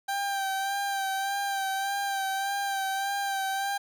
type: tone with vibrato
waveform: 30% pulse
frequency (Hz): 786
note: G5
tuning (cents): +4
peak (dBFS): -25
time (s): 0.08-3.78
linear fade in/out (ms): 10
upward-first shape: sine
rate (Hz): 1.7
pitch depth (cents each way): 31
effects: none